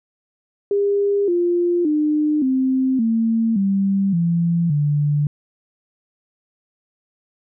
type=tone with pitch steps; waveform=sine; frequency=403.3 / 349.1 / 302.1 / 261.5 / 226.3 / 195.91 / 169.57 / 146.77 Hz; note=G4 / F4 / D4 / C4 / A3 / G3 / E3 / D3; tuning=+49 / -1 / +49 / -1 / +49 / -1 / +49 / -1 cents; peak=-15 dBFS; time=0.71-5.27 s; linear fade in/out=2 ms; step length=570 ms; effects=none